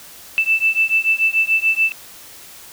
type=beating tone pair; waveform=sine; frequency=2644 / 2650.9 Hz; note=E7 / E7; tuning=+5 / +9 cents; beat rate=6.9 Hz; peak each=-17 dBFS; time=0.38-1.92 s; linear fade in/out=0 ms; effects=white hiss -40 dBFS RMS until 2.72 s